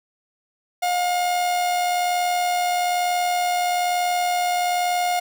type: tone with amplitude modulation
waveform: 45% pulse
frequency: 714 Hz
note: F5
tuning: 38 cents sharp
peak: -18 dBFS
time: 0.82-5.2 s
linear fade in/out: 10 ms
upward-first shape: sine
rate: 81.1 Hz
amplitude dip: 30%
effects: none